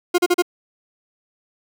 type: tone bursts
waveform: 40% pulse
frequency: 354.6 Hz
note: F4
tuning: 26 cents sharp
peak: -12 dBFS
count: 4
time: 0.14-0.423 s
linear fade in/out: 10 ms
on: 43 ms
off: 37 ms
effects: none